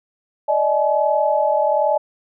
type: tone cluster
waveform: sine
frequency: 587 / 628 / 852 Hz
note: D5 / D#5 / G#5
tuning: -1 / +16 / +44 cents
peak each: -19 dBFS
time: 0.48-1.98 s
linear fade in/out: 10 ms
effects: none